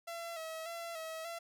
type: tone with vibrato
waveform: sawtooth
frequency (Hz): 659.3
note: E5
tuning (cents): 0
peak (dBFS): -37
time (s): 0.07-1.39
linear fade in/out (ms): 10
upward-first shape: square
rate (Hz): 1.7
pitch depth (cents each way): 43
effects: none